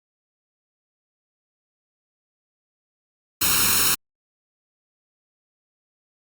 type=noise with comb filter; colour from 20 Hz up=white; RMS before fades=-19 dBFS; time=3.41-3.95 s; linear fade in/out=10 ms; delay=0.74 ms; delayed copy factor=+0.8; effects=Opus 48 kbps